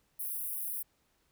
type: high-pass noise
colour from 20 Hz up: white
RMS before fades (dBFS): -37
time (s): 0.19-0.83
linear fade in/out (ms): 10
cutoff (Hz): 9500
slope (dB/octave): 96
effects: pink hiss -73 dBFS RMS until 1.31 s